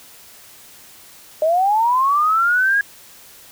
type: linear sweep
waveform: sine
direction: up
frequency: 606 to 1661.2 Hz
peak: -13 dBFS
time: 1.42-2.81 s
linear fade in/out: 2 ms
effects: white hiss -44 dBFS RMS until 3.51 s